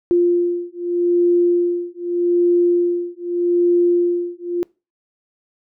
sine beating tone pair, 349 / 349.82 Hz, F4 / F4, -1 / +3 cents, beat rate 0.82 Hz, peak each -17 dBFS, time 0.11-4.63 s, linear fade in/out 0 ms, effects noise-tail reverb RT60 0.3 s tail -25 dB re dry

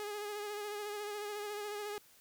sawtooth tone with vibrato, 415.3 Hz, G#4, in tune, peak -35 dBFS, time 0-1.98 s, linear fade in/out 0 ms, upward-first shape sine, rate 14 Hz, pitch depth 31 cents each way, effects white hiss -63 dBFS RMS until 2.2 s

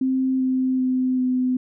sine tone with pitch steps, 261.6 / 259 / 256.5 / 254 Hz, C4 / C4 / C4 / B3, 0 / -17 / -34 / +49 cents, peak -18 dBFS, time 0.01-1.57 s, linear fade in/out 5 ms, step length 390 ms, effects none

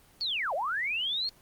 sine linear two-way sweep, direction down then up, 4557 to 516 to 4367 Hz, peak -28 dBFS, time 0.21-1.29 s, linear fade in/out 0 ms, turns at 0.54 s, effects pink hiss -59 dBFS RMS until 1.41 s + Opus 24 kbps

